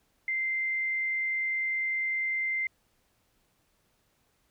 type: tone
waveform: sine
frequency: 2085 Hz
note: C7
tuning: 7 cents flat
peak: -27 dBFS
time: 0.28-2.67 s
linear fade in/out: 2 ms
effects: pink hiss -71 dBFS RMS until 4.5 s